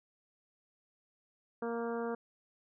harmonic tone with a mistuned harmonic, 233.1 Hz, A#3, in tune, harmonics 1 / 2 / 3 / 4 / 5 / 6 / 7, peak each -39 / -36 / -44 / -46 / -47 / -48 / -53 dBFS, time 1.62-2.15 s, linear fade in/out 5 ms, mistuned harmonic 7, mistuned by -23 cents, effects none

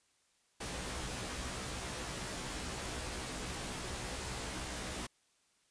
pink noise with comb filter, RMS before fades -41 dBFS, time 0.6-5.07 s, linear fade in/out 10 ms, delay 16 ms, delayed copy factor +0.95, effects white hiss -73 dBFS RMS until 5.7 s + resampled to 22050 Hz

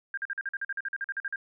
sine tone bursts, 1600 Hz, G6, 35 cents sharp, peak -29 dBFS, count 16, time 0.14-1.359 s, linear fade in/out 2 ms, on 34 ms, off 45 ms, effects none

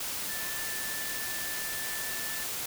sine tone in noise, 1760 Hz, A6, in tune, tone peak -39 dBFS, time 0.29-2.44 s, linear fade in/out 5 ms, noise white, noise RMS -35 dBFS, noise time 0-2.66 s, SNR -7 dB, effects none

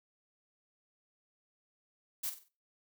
blue noise with echo, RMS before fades -36 dBFS, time 2.23-2.3 s, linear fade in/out 10 ms, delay 47 ms, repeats 4, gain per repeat -9 dB, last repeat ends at 2.488 s, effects noise-tail reverb RT60 0.3 s tail -18 dB re dry

